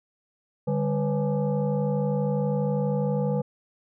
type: tone with frequency modulation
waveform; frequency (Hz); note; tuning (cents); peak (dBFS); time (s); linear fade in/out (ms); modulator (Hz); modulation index
sine; 146.83; D3; 0; -22; 0.67-3.42; 10; 346; 1.3
effects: none